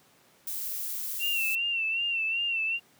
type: noise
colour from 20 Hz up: violet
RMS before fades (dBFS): -34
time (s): 0.47-1.55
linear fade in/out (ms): 2
type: tone with vibrato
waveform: sine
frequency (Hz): 2717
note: F7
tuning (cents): -48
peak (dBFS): -26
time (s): 1.19-2.8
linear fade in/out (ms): 50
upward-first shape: sine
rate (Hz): 2.6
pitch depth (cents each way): 61
effects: pink hiss -61 dBFS RMS until 2.99 s + high-pass 150 Hz 12 dB/octave